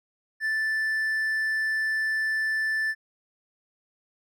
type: tone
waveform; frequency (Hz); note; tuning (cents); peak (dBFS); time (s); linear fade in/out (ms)
triangle; 1760; A6; 0; -22; 0.4-2.95; 50
effects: none